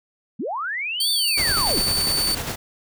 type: linear two-way sweep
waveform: sine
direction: up then down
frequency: 164.81 to 3618 to 164.81 Hz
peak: -24 dBFS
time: 0.39-1.8 s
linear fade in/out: 10 ms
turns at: 1.11 s
type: tone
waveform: sawtooth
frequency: 4534 Hz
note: C#8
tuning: 38 cents sharp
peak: -17 dBFS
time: 1-2.35 s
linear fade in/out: 5 ms
type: noise with exponential growth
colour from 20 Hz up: violet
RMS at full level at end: -28 dBFS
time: 1.22-1.29 s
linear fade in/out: 0 ms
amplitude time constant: 15 ms
type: noise with tremolo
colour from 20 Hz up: pink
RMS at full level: -27 dBFS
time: 1.37-2.56 s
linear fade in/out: 10 ms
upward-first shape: square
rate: 10 Hz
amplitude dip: 40%
effects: none